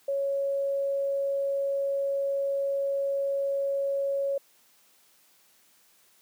sine tone, 554.4 Hz, C#5, in tune, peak -25 dBFS, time 0.08-4.38 s, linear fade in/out 5 ms, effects white hiss -62 dBFS RMS until 6.21 s + high-pass 150 Hz 12 dB/octave

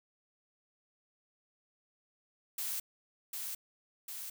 blue noise with echo, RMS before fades -37 dBFS, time 2.58-2.8 s, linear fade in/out 5 ms, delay 750 ms, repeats 2, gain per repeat -3 dB, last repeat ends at 4.3 s, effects none

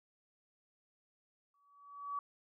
sine tone with exponential growth, 1140 Hz, C#6, 48 cents sharp, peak -34 dBFS, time 1.54-2.19 s, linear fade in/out 2 ms, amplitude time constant 140 ms, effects none

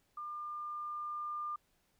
sine tone with level ramp, 1200 Hz, D6, 37 cents sharp, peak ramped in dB -40 to -36 dBFS, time 0.17-1.56 s, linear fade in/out 5 ms, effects pink hiss -75 dBFS RMS until 1.99 s

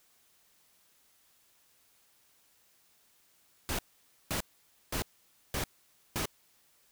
pink noise bursts, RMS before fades -33 dBFS, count 5, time 3.69-6.255 s, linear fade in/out 0 ms, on 97 ms, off 520 ms, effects white hiss -67 dBFS RMS until 6.91 s

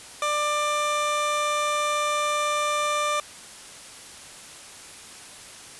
25% pulse tone pair together, 594 / 1188 Hz, D5 / D6, +20 / +20 cents, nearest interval octave, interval 1200 cents, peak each -23 dBFS, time 0.22-3.2 s, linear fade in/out 2 ms, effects white hiss -43 dBFS RMS until 5.79 s + resampled to 24000 Hz

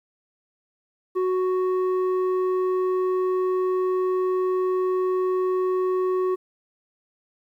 square tone with low-pass filter, 370 Hz, F#4, in tune, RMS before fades -23 dBFS, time 1.15-6.36 s, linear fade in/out 20 ms, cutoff 810 Hz, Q 6.5, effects 10-bit

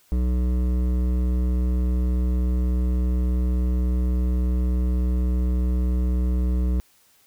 triangle tone with hard clipping, 61.74 Hz, B1, in tune, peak -21 dBFS, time 0.12-6.8 s, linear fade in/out 0 ms, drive 16 dB, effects white hiss -59 dBFS RMS until 7.26 s

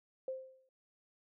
sine tone with exponential decay, 523.3 Hz, C5, in tune, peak -34 dBFS, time 0.28-0.69 s, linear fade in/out 2 ms, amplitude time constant 89 ms, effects none

